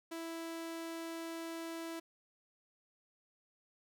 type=tone; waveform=sawtooth; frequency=330 Hz; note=E4; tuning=2 cents sharp; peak=-37 dBFS; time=0.11-2 s; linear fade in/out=10 ms; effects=none